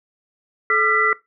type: tone cluster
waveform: sine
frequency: 431.9 / 1201 / 1362 / 1980 Hz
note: A4 / D6 / F6 / B6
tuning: -32 / +38 / -44 / +4 cents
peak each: -24 / -24 / -18 / -18 dBFS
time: 0.7-1.13 s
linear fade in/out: 2 ms
effects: noise-tail reverb RT60 0.2 s tail -20 dB re dry